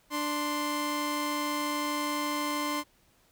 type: tone pair together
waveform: sawtooth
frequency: 294.4 / 1046.5 Hz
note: D4 / C6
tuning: +4 / 0 cents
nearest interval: octave + minor seventh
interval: 2196 cents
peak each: -28 dBFS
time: 0.1-2.84 s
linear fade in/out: 50 ms
effects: pink hiss -65 dBFS RMS until 3.31 s